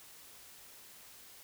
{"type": "silence", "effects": ["white hiss -55 dBFS RMS until 1.43 s"]}